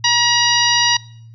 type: harmonic tone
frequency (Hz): 955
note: A#5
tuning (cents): +42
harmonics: 1 / 2 / 3 / 4 / 5 / 6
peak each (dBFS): -19 / -19 / -19 / -19 / -19 / -19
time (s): 0.04-0.97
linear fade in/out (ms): 5
effects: noise-tail reverb RT60 0.6 s tail -23 dB re dry + added 114 Hz sine -37 dBFS peak until 1.34 s